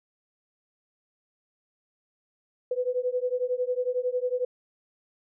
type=beating tone pair; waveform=sine; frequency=493.9 / 504.9 Hz; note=B4 / B4; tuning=0 / +38 cents; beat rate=11 Hz; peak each=-28 dBFS; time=2.71-4.45 s; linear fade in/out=5 ms; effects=none